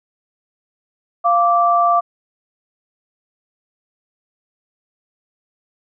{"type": "tone pair together", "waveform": "sine", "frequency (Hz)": [695.1, 1169], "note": ["F5", "D6"], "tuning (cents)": [-8, -8], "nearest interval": "major sixth", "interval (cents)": 900, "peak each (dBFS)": -14, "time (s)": [1.24, 2.01], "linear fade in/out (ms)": 20, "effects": []}